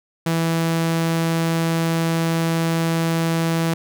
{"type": "tone", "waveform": "sawtooth", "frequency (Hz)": 164.8, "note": "E3", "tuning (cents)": 0, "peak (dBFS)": -14, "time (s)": [0.26, 3.74], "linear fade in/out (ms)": 5, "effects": []}